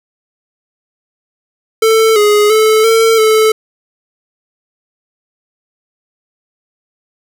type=tone with pitch steps; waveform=square; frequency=444.4 / 416.8 / 435.7 / 451 / 436.3 Hz; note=A4 / G#4 / A4 / A4 / A4; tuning=+17 / +6 / -17 / +43 / -15 cents; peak=-7 dBFS; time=1.82-3.52 s; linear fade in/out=5 ms; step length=340 ms; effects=none